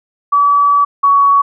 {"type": "tone pair in turn", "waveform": "sine", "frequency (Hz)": [1146, 1123.7], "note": ["D6", "C#6"], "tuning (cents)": [-43, 23], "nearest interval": "unison", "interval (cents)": 34, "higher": "first", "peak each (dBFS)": [-7, -6], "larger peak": "second", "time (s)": [[0.32, 0.85], [1.03, 1.42]], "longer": "first", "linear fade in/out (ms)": 10, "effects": []}